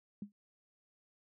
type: tone with exponential decay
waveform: sine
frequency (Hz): 204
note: G#3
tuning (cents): -31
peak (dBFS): -36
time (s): 0.22-0.32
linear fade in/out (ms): 2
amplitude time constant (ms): 21
effects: high-pass 80 Hz 12 dB/octave